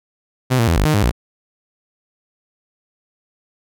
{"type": "tone with pitch steps", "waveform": "sawtooth", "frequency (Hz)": [128.2, 115.8, 83.5, 49.76, 153.4, 102.5, 59.2], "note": ["C3", "A#2", "E2", "G1", "D#3", "G#2", "A#1"], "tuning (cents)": [-35, -11, 23, 27, -24, -22, 27], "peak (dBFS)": -9, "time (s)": [0.5, 1.116], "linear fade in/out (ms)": 20, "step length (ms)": 88, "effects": []}